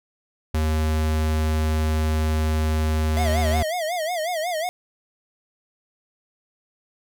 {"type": "tone", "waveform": "square", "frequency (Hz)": 78, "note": "D#2", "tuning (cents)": 5, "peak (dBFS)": -20, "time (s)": [0.54, 3.63], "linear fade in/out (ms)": 5}
{"type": "tone with vibrato", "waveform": "square", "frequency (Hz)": 669, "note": "E5", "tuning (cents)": 25, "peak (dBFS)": -24, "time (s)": [3.17, 4.69], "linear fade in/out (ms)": 0, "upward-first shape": "sine", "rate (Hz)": 5.5, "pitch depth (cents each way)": 150}
{"effects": []}